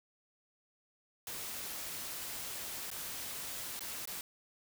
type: noise with dropouts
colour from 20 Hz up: white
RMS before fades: -42 dBFS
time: 1.27-4.21 s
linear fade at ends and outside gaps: 1 ms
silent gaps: 2.903-2.914 / 3.793-3.807 / 4.055-4.074 s
effects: none